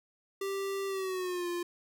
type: tone with pitch glide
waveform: square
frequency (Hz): 392 to 349.2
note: G4 to F4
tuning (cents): 0 to 0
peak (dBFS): -33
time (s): 0.41-1.63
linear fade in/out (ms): 5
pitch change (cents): -200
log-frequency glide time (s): 0.87-1.48
effects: none